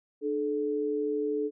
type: tone pair together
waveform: sine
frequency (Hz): 299.3 / 431.8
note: D4 / A4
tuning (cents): +33 / -33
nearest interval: tritone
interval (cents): 634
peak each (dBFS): -32 / -28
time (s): 0.21-1.51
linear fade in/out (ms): 50
effects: none